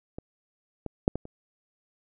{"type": "clicks", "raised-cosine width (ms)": 2, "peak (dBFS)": [-23, -20, -6, -17, -29], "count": 5, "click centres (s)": [0.185, 0.863, 1.079, 1.156, 1.254], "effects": []}